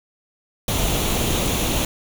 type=noise with comb filter; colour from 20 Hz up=pink; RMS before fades=-21 dBFS; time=0.68-1.85 s; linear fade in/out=2 ms; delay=0.3 ms; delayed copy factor=+0.5; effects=none